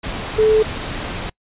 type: tone in noise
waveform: sine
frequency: 434.2 Hz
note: A4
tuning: 23 cents flat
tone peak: -10 dBFS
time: 0.38-0.63 s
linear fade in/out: 10 ms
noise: pink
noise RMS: -26 dBFS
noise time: 0.03-1.3 s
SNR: +13 dB
effects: noise-tail reverb RT60 0.1 s tail -26 dB re dry + resampled to 8000 Hz